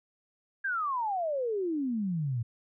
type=exponential sweep; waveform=sine; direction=down; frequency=1638 to 111.2 Hz; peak=-28 dBFS; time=0.64-2.43 s; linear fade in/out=10 ms; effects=none